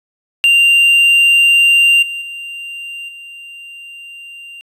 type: tone with level steps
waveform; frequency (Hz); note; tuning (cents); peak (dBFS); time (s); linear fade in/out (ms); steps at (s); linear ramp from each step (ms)
triangle; 2782; F7; -7; -5 / -19 / -23 / -29; 0.44-4.61; 0; 2.02 / 2.21 / 3.08; 10
effects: resampled to 32000 Hz